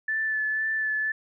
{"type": "tone with vibrato", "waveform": "sine", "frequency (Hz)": 1747, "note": "A6", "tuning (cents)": -13, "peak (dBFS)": -24, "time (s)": [0.08, 1.12], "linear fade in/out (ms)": 5, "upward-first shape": "sine", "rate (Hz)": 2, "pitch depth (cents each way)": 18, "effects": []}